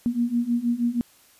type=beating tone pair; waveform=sine; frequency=234.7 / 241 Hz; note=A#3 / B3; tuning=+12 / -42 cents; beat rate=6.3 Hz; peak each=-25 / -23 dBFS; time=0.06-1.01 s; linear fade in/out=0 ms; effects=white hiss -56 dBFS RMS until 1.39 s + resampled to 32000 Hz